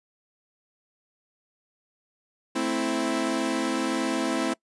sawtooth chord, A minor, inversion none, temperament equal, 220 / 261.6 / 329.6 Hz, A3 / C4 / E4, 0 / 0 / 0 cents, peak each -28 / -24 / -24 dBFS, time 2.55-4.54 s, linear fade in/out 10 ms, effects noise-tail reverb RT60 0.1 s tail -23 dB re dry + resampled to 24000 Hz

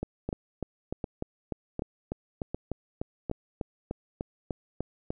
two click trains, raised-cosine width 2 ms, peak -18 / -18 dBFS, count 18 / 5, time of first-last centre 0.03-5.105 / 0.29-3.298 s, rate 3.35 / 1.33 Hz, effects none

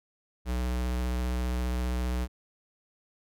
square tone with vibrato, 61.74 Hz, B1, in tune, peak -28 dBFS, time 0.45-2.28 s, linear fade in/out 50 ms, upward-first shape sine, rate 15 Hz, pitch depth 20 cents each way, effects none

